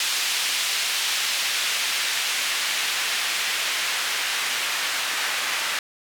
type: noise with band-pass filter sweep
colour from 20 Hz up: white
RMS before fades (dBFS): -25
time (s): 0-5.79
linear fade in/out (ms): 2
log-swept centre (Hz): 3100 to 1900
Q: 0.91
effects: none